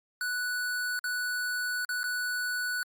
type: tone with dropouts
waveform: square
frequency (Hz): 1480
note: F#6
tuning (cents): 0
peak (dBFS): -30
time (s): 0.21-2.83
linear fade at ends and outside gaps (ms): 1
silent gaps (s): 0.991-1.041 / 1.849-1.891 / 2.032-2.04
effects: Opus 48 kbps